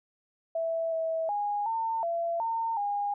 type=tone with pitch steps; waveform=sine; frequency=658 / 650 / 823 / 903 / 677 / 910 / 815 Hz; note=E5 / E5 / G#5 / A5 / E5 / A#5 / G#5; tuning=-3 / -24 / -16 / +45 / +46 / -42 / -33 cents; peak=-27 dBFS; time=0.55-3.14 s; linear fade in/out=5 ms; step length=370 ms; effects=none